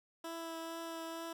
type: tone with vibrato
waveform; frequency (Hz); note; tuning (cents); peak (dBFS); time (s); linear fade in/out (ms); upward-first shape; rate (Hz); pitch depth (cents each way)
15% pulse; 329.6; E4; 0; -35; 0.24-1.33; 5; triangle; 2.2; 14
effects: none